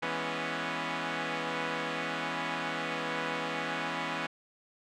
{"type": "chord", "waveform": "5% pulse", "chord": "C# minor seventh", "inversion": "first", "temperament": "equal", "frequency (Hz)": [164.81, 207.7, 246.9, 277.2], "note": ["E3", "G#3", "B3", "C#4"], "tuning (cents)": [0, 0, 0, 0], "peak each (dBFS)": [-25, -31, -25, -25], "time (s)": [0.02, 4.27], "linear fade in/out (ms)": 10, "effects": ["low-pass 4000 Hz 12 dB/octave"]}